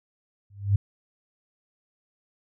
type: tone with exponential growth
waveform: sine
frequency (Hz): 100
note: G2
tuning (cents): +35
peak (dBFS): -14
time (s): 0.5-0.76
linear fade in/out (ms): 5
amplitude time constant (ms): 56
effects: none